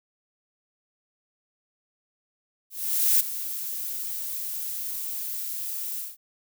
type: noise with ADSR envelope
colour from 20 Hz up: violet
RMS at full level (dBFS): -19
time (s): 2.7-6.17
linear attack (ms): 500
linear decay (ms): 11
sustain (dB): -13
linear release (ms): 180
effects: none